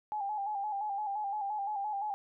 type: tone with vibrato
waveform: sine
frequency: 821 Hz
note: G#5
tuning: 20 cents flat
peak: -32 dBFS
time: 0.12-2.14 s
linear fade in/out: 0 ms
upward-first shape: square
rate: 5.8 Hz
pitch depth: 57 cents each way
effects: none